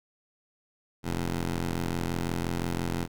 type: ring-modulated tone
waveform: 15% pulse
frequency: 85.6 Hz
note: F2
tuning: 34 cents flat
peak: -19 dBFS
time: 1.03-3.08 s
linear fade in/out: 50 ms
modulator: 65.9 Hz
effects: none